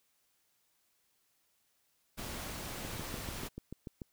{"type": "noise", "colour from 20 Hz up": "pink", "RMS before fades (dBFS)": -42, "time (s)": [2.17, 3.49], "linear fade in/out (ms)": 20}
{"type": "click train", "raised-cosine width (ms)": 3, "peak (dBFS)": -29, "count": 9, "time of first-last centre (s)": [2.85, 4.018], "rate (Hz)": 6.85}
{"effects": ["white hiss -75 dBFS RMS until 4.12 s"]}